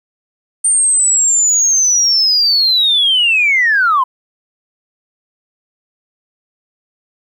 sine linear sweep, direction down, 8900 to 987.8 Hz, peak -8 dBFS, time 0.64-4.04 s, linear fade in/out 10 ms, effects tanh soft clip ceiling -4 dBFS + 8-bit

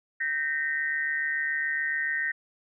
sine tone cluster, 1556 / 1848 / 1995 Hz, G6 / A#6 / B6, -13 / -16 / +17 cents, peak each -33 / -27 / -35 dBFS, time 0.2-2.32 s, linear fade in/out 10 ms, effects none

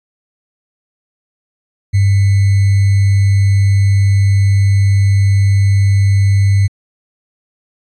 sine tone with sample-and-hold, 98.9 Hz, G2, 16 cents sharp, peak -7 dBFS, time 1.93-6.68 s, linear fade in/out 20 ms, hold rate 2100 Hz, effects resampled to 22050 Hz

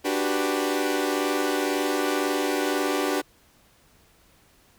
sawtooth chord, G major seventh, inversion second, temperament equal, 293.7 / 370 / 392 / 493.9 Hz, D4 / F#4 / G4 / B4, 0 / 0 / 0 / 0 cents, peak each -23 / -25 / -25 / -27 dBFS, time 0.04-3.22 s, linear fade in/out 20 ms, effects pink hiss -59 dBFS RMS until 4.78 s

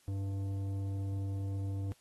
sine tone with tanh clipping, 98 Hz, G2, in tune, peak -35 dBFS, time 0.08-1.92 s, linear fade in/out 0 ms, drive 11 dB, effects white hiss -67 dBFS RMS until 2 s + AAC 32 kbps

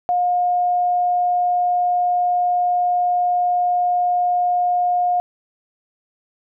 sine tone, 714 Hz, F5, 38 cents sharp, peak -15 dBFS, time 0.09-5.2 s, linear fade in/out 0 ms, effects none

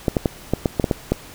clicks, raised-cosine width 2 ms, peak -3 dBFS, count 9, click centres 0.082 / 0.168 / 0.258 / 0.536 / 0.658 / 0.798 / 0.842 / 0.912 / 1.12 s, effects pink hiss -41 dBFS RMS until 1.34 s

